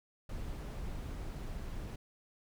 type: noise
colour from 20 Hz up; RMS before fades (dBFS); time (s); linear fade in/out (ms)
brown; -41; 0.29-1.96; 5
effects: none